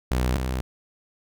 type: tone pair in turn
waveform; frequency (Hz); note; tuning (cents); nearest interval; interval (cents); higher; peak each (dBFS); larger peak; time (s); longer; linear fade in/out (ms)
sawtooth; 62.6 / 63.95; B1 / C2; +24 / -39; unison; 37; second; -17 / -21; first; 0.11-0.36 / 0.36-0.61; neither; 0
effects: none